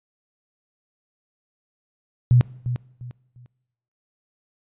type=tone with echo; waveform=sine; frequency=123 Hz; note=B2; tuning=7 cents flat; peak=-11 dBFS; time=2.31-2.41 s; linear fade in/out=0 ms; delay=350 ms; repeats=3; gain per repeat=-11 dB; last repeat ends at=3.46 s; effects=noise-tail reverb RT60 0.9 s tail -21 dB re dry + resampled to 8000 Hz